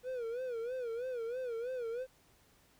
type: tone with vibrato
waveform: triangle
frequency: 484.2 Hz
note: B4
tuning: 34 cents flat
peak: -34 dBFS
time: 0.03-2.07 s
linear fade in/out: 50 ms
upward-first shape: sine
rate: 3.1 Hz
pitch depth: 120 cents each way
effects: pink hiss -67 dBFS RMS until 2.79 s